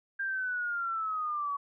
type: linear sweep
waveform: sine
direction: down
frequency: 1600 to 1121 Hz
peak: -30 dBFS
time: 0.19-1.57 s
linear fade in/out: 10 ms
effects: none